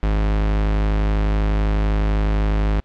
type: tone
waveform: 45% pulse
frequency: 51.91 Hz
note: G#1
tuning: in tune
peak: -16 dBFS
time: 0.03-2.8 s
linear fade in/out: 0 ms
effects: pink hiss -60 dBFS RMS until 2.84 s + low-pass 3000 Hz 12 dB/octave